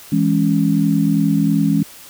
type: chord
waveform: sine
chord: C# minor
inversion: first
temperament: equal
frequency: 164.81 / 207.7 / 277.2 Hz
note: E3 / G#3 / C#4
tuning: 0 / 0 / 0 cents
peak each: -17 dBFS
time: 0.12-1.83 s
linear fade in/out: 5 ms
effects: white hiss -40 dBFS RMS until 2.09 s